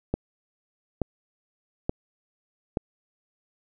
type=click train; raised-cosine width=2 ms; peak=-11 dBFS; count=4; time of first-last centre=0.14-2.772 s; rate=1.14 Hz; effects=none